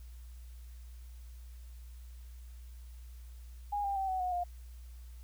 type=tone with pitch steps; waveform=sine; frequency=820 / 796.2 / 773.1 / 750.6 / 728.9 / 707.7 Hz; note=G#5 / G5 / G5 / F#5 / F#5 / F5; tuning=-22 / +27 / -24 / +25 / -26 / +23 cents; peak=-31 dBFS; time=3.72-4.44 s; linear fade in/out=10 ms; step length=120 ms; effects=added 60 Hz sine -46 dBFS peak until 5.23 s + white hiss -65 dBFS RMS until 5.23 s